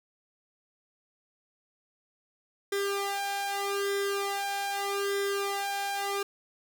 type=tone with flanger; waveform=sawtooth; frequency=398.9 Hz; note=G4; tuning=30 cents sharp; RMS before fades=-31 dBFS; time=2.72-6.23 s; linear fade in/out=5 ms; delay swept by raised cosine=0.56 to 1.32 ms; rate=0.81 Hz; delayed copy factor=+0.9; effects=none